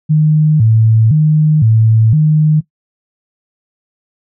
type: tone with vibrato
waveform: sine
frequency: 130.81 Hz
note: C3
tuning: in tune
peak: -6 dBFS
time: 0.09-2.61 s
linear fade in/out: 20 ms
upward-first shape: square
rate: 0.98 Hz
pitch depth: 280 cents each way
effects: noise-tail reverb RT60 0.1 s tail -18 dB re dry